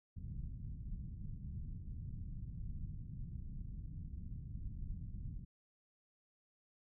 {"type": "low-pass noise", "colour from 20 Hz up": "pink", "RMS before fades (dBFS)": -45, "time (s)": [0.16, 5.45], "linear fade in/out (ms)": 10, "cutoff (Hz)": 170, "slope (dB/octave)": 24, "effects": []}